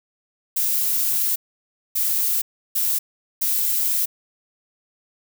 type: noise bursts at uneven times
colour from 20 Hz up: violet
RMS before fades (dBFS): -21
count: 4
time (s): 0.56-1.36 / 1.95-2.42 / 2.75-2.99 / 3.41-4.06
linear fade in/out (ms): 10
effects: none